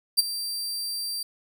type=tone with ADSR envelope; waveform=sawtooth; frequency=4700 Hz; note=D8; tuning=1 cent sharp; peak=-11 dBFS; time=0.17-1.23 s; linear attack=22 ms; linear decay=20 ms; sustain=-15 dB; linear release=5 ms; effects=none